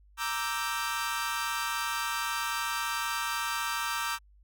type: chord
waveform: sawtooth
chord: E half-diminished seventh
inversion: second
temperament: equal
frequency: 932.3 / 1174.7 / 1318.5 / 1568 Hz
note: Bb5 / D6 / E6 / G6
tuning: 0 / 0 / 0 / 0 cents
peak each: -32 dBFS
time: 0.17-4.19 s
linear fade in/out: 50 ms
effects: added 50 Hz sine -56 dBFS peak until 4.43 s